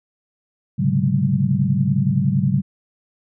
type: tone cluster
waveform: sine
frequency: 104.5 / 131.7 / 142.4 / 188.9 / 208.2 Hz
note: G#2 / C3 / C#3 / F#3 / G#3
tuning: +11 / +12 / +47 / +36 / +5 cents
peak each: -26 / -21 / -20 / -20 / -26 dBFS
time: 0.78-2.62 s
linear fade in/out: 20 ms
effects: none